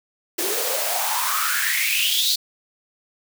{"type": "noise with high-pass filter sweep", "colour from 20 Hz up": "white", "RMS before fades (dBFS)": -22, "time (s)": [0.38, 2.36], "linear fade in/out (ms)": 10, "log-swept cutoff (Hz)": [340, 4300], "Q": 7.1, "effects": []}